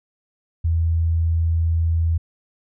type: tone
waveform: sine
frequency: 82.5 Hz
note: E2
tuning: 2 cents sharp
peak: -16 dBFS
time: 0.64-2.18 s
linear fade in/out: 10 ms
effects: none